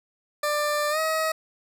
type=tone with pitch glide; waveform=20% pulse; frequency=593 to 635.6 Hz; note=D5 to D#5; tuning=+17 to +37 cents; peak=-18 dBFS; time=0.43-1.32 s; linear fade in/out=5 ms; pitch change=+120 cents; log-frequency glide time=0.9-0.99 s; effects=none